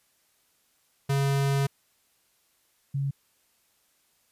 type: tone pair in turn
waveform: square / sine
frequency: 138.59 / 138.59 Hz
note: C#3 / C#3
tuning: 0 / 0 cents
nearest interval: unison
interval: 0 cents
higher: neither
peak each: -23 / -25 dBFS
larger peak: first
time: 1.09-1.67 / 2.94-3.11 s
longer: first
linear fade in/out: 10 ms
effects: white hiss -68 dBFS RMS until 4.31 s + resampled to 32000 Hz